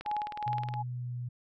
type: click train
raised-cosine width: 0.3 ms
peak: -25 dBFS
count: 15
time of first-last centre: 0.01-0.739 s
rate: 19.2 Hz
type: tone with tremolo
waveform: sine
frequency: 840 Hz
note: G#5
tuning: 19 cents sharp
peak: -29 dBFS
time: 0.05-0.83 s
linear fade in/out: 20 ms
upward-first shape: sine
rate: 2.7 Hz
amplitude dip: 70%
type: tone with pitch glide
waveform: sine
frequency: 124.4 to 122.4 Hz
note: B2 to B2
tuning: +13 to -15 cents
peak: -34 dBFS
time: 0.46-1.29 s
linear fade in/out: 10 ms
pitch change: -28 cents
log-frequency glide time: 0.76-1.17 s
effects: none